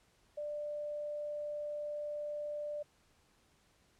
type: tone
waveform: sine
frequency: 592 Hz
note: D5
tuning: 14 cents sharp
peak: -37 dBFS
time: 0.37-2.83 s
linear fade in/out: 10 ms
effects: pink hiss -70 dBFS RMS until 3.99 s + low-pass 10000 Hz 12 dB/octave